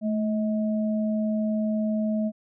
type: tone pair together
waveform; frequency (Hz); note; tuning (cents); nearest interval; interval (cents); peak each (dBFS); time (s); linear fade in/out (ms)
sine; 217.2 / 635; A3 / D#5; -22 / +35; octave + perfect fifth; 1857; -23 / -31; 0.01-2.32; 50
effects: none